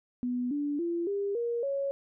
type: tone with pitch steps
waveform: sine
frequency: 246.9 / 290.2 / 341.2 / 401.1 / 471.5 / 554.3 Hz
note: B3 / D4 / F4 / G4 / A#4 / C#5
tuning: 0 / -21 / -40 / +40 / +20 / 0 cents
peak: -28 dBFS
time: 0.23-1.91 s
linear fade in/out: 0 ms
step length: 280 ms
effects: none